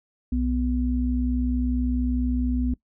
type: tone pair together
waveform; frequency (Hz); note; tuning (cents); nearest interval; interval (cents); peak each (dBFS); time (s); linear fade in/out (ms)
sine; 62.25 / 249; B1 / B3; +14 / +14; 2 octaves; 2400; -24; 0.32-2.74; 5
effects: noise-tail reverb RT60 0.1 s tail -20 dB re dry